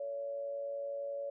sine tone with amplitude modulation, 564 Hz, C#5, 30 cents sharp, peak -34 dBFS, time 0-1.3 s, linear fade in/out 5 ms, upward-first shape sine, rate 111 Hz, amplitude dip 45%, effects none

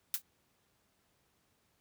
blue noise with exponential decay, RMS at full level -28 dBFS, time 0.14-0.22 s, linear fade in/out 1 ms, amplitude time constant 17 ms, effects pink hiss -74 dBFS RMS until 1.8 s + high-pass 60 Hz 12 dB/octave

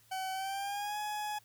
40% pulse tone with pitch glide, 758 to 841.1 Hz, F#5 to G#5, +42 to +22 cents, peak -34 dBFS, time 0.11-1.39 s, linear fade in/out 10 ms, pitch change +180 cents, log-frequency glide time 0.32-0.98 s, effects added 111 Hz sine -69 dBFS peak until 1.44 s + white hiss -65 dBFS RMS until 1.44 s

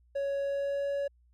triangle tone with pitch glide, 557 to 562.8 Hz, C#5 to C#5, +8 to +26 cents, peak -27 dBFS, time 0.15-1.08 s, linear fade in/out 10 ms, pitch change +18 cents, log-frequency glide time 0.4-0.89 s, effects added 60 Hz sine -61 dBFS peak until 1.33 s

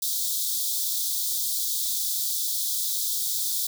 white high-pass noise, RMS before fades -27 dBFS, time 0.02-3.67 s, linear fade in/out 5 ms, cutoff 3400 Hz, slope 96 dB/octave, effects none

